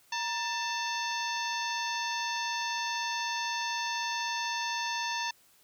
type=harmonic tone with a mistuned harmonic; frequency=888 Hz; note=A5; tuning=16 cents sharp; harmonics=1 / 2 / 3 / 4 / 5 / 6 / 7; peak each=-34 / -37 / -39 / -40 / -41 / -42 / -42 dBFS; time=0.12-5.31 s; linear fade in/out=5 ms; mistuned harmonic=1; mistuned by=+100 cents; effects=white hiss -63 dBFS RMS until 5.63 s